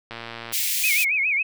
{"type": "click train", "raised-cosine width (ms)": 0.3, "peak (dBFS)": -18, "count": 49, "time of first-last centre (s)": [0.11, 0.524], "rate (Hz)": 116}
{"type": "high-pass noise", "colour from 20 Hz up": "white", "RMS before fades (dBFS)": -24, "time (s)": [0.52, 1.05], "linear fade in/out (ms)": 20, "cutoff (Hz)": 2000, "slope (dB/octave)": 48}
{"type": "tone with vibrato", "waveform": "sine", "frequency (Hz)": 2349, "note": "D7", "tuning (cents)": 0, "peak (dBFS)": -19, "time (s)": [0.83, 1.43], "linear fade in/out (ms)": 10, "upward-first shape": "sine", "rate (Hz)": 7.2, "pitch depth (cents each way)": 160}
{"effects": []}